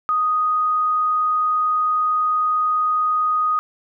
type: tone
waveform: sine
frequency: 1244.5 Hz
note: D#6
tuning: in tune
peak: -16 dBFS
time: 0.09-3.59 s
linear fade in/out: 0 ms
effects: none